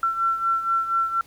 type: beating tone pair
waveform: sine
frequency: 1350 / 1354.2 Hz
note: E6 / E6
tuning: +41 / +46 cents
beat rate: 4.2 Hz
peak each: -21 / -27 dBFS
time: 0.03-1.21 s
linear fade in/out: 2 ms
effects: pink hiss -53 dBFS RMS until 1.26 s